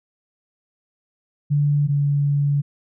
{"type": "tone pair in turn", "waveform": "sine", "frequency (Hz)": [145.4, 143.15], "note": ["D3", "D3"], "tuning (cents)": [-17, -44], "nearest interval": "unison", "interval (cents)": 27, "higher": "first", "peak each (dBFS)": [-15, -16], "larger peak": "first", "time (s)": [[1.5, 1.88], [1.88, 2.62]], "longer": "second", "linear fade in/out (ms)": 20, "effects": []}